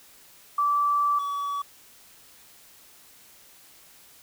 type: tone pair in turn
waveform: sine / triangle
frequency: 1161 / 1139.7 Hz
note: D6 / C#6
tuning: -20 / +48 cents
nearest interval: unison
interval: 32 cents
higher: first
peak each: -20 / -25 dBFS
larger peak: first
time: 0.58-1.19 / 1.19-1.62 s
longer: first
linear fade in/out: 5 ms
effects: white hiss -53 dBFS RMS until 4.22 s